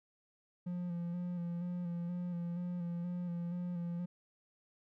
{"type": "tone with vibrato", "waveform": "triangle", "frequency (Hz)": 174.61, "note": "F3", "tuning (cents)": 0, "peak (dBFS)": -34, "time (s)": [0.66, 4.06], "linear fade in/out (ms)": 10, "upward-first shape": "square", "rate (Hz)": 2.1, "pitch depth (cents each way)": 26, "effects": []}